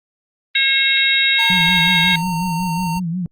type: harmonic tone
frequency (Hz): 541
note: C#5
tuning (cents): -42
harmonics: 3 / 4 / 5 / 6 / 7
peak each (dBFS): -21 / -17 / -21 / -27 / -16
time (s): 0.55-2.16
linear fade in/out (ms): 5
type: tone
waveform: square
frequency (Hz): 915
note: A#5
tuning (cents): -32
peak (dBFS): -23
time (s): 1.38-3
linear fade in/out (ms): 20
type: tone with vibrato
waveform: sine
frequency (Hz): 174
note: F3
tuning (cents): -6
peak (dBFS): -19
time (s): 1.5-3.26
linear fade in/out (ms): 0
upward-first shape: sine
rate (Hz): 5.5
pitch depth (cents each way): 110
effects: Opus 24 kbps